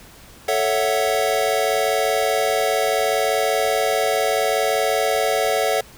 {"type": "chord", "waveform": "square", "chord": "F# minor seventh", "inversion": "first", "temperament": "equal", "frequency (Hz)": [440, 554.4, 659.3, 740], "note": ["A4", "C#5", "E5", "F#5"], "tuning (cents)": [0, 0, 0, 0], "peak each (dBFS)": -24, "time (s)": [0.48, 5.81], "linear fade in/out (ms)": 5, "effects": ["pink hiss -45 dBFS RMS until 5.97 s"]}